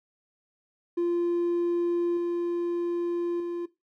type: tone with level steps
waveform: triangle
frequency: 345.9 Hz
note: F4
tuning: 17 cents flat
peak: -20 / -23 / -27 dBFS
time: 0.97-3.66 s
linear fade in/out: 10 ms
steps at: 2.17 / 3.4 s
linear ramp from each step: 2 ms
effects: noise-tail reverb RT60 0.2 s tail -17 dB re dry + tanh soft clip ceiling -19 dBFS